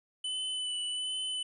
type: tone with vibrato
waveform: square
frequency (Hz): 3000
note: F#7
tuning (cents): +23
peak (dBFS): -33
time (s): 0.24-1.43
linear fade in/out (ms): 5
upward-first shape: sine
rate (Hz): 1.3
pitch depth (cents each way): 19
effects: resampled to 24000 Hz + 12-bit